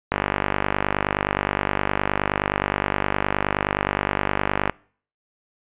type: click train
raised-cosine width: 0.5 ms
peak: -4 dBFS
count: 228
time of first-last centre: 0.12-4.697 s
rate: 49.6 Hz
effects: noise-tail reverb RT60 0.5 s tail -24 dB re dry + resampled to 8000 Hz